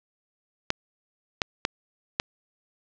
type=clicks; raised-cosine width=0.2 ms; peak=-5 dBFS; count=4; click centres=0.704 / 1.418 / 1.651 / 2.199 s; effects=low-pass 6000 Hz 12 dB/octave